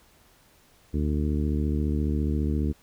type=harmonic tone; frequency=74.6 Hz; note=D2; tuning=28 cents sharp; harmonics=1 / 2 / 3 / 4 / 5 / 6; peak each=-25 / -31 / -30 / -32 / -37 / -40 dBFS; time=0.93-2.73 s; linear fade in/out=20 ms; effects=pink hiss -59 dBFS RMS until 2.82 s